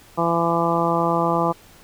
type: harmonic tone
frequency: 168.5 Hz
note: E3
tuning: 38 cents sharp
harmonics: 1 / 2 / 3 / 4 / 5 / 6 / 7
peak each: -25 / -25 / -25 / -25 / -25 / -25 / -25 dBFS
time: 0.17-1.53 s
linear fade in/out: 20 ms
effects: pink hiss -49 dBFS RMS until 1.83 s